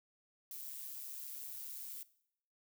violet noise with amplitude modulation, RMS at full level -44 dBFS, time 0.51-2.03 s, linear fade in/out 2 ms, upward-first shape sine, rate 135 Hz, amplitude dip 55%, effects noise-tail reverb RT60 0.7 s tail -19 dB re dry

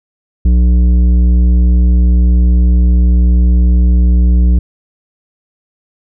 triangle tone with tanh clipping, 60.5 Hz, B1, 35 cents flat, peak -7 dBFS, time 0.45-4.59 s, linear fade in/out 5 ms, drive 14 dB, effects none

